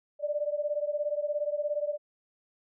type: beating tone pair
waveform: sine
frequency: 585 / 602 Hz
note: D5 / D5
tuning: -7 / +43 cents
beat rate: 17 Hz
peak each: -30 / -32 dBFS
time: 0.19-1.98 s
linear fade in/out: 50 ms
effects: none